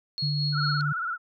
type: tone with tremolo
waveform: sine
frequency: 4312 Hz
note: C#8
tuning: 49 cents flat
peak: -27 dBFS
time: 0.18-0.81 s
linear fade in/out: 0 ms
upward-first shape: sine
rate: 4.6 Hz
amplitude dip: 40%
type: tone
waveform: sine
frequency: 146.83 Hz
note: D3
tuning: in tune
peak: -25 dBFS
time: 0.22-0.93 s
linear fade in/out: 10 ms
type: tone with vibrato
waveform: sine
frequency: 1396.9 Hz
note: F6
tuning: in tune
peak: -27 dBFS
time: 0.52-1.18 s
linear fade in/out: 50 ms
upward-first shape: sine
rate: 18 Hz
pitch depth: 100 cents each way
effects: none